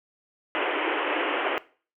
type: band-pass noise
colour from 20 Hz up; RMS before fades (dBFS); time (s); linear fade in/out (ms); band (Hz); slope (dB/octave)
pink; -27; 0.55-1.58; 0; 290 to 3100; 96
effects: noise-tail reverb RT60 0.4 s tail -19 dB re dry